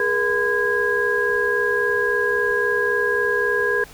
sine tone cluster, 414.9 / 478.6 / 1016 / 1642 Hz, G#4 / A#4 / B5 / G#6, -2 / +46 / +49 / -20 cents, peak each -23 / -24 / -29 / -20 dBFS, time 0-3.84 s, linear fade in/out 2 ms, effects pink hiss -44 dBFS RMS until 3.93 s

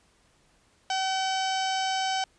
harmonic tone with a mistuned harmonic, 762 Hz, G5, 49 cents flat, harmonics 1 / 2 / 3 / 4 / 5 / 6 / 7 / 8 / 9 / 10, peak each -27 / -35 / -39 / -34 / -42 / -40 / -38 / -41 / -49 / -46 dBFS, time 0.9-2.24 s, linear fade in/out 2 ms, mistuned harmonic 10, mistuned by +35 cents, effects pink hiss -64 dBFS RMS until 2.38 s + resampled to 22050 Hz

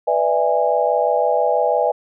sine chord, E dominant seventh, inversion second, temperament just, 494.4 / 593.3 / 659.3 / 824.1 Hz, B4 / D5 / E5 / G#5, +2 / +18 / 0 / -14 cents, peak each -20 dBFS, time 0.07-1.92 s, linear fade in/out 10 ms, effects none

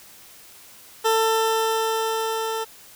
20% pulse tone with level ramp, 445.9 Hz, A4, 23 cents sharp, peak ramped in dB -12 to -20 dBFS, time 1.04-2.65 s, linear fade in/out 20 ms, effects white hiss -47 dBFS RMS until 2.95 s

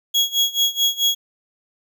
35% pulse tone with tremolo, 3322 Hz, G#7, in tune, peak -12 dBFS, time 0.14-1.15 s, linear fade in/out 10 ms, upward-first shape sine, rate 4.6 Hz, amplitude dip 90%, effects none

